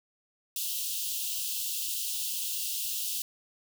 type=high-pass noise; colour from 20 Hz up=white; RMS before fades=-33 dBFS; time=0.56-3.22 s; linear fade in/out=2 ms; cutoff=2700 Hz; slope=96 dB/octave; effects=none